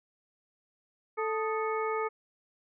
harmonic tone with a mistuned harmonic, 440 Hz, A4, in tune, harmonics 1 / 2 / 3 / 4 / 5, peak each -31 / -36 / -34 / -46 / -40 dBFS, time 1.17-2.09 s, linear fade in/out 20 ms, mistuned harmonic 3, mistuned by -100 cents, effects none

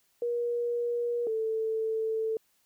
sine tone pair in turn, 477 / 442.9 Hz, A#4 / A4, +40 / +11 cents, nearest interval minor second, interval 129 cents, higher first, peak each -27 dBFS, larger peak neither, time 0.22-1.27 / 1.27-2.37 s, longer second, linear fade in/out 2 ms, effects white hiss -70 dBFS RMS until 2.65 s

